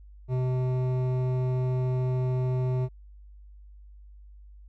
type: tone with hard clipping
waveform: sine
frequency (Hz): 127.6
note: C3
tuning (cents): -43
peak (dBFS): -26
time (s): 0.28-2.89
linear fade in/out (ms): 50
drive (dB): 12
effects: added 50 Hz sine -46 dBFS peak until 4.68 s